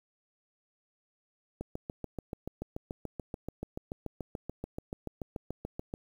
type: click train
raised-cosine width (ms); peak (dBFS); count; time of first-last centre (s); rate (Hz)
2; -23; 31; 1.61-5.939; 6.93
effects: 9-bit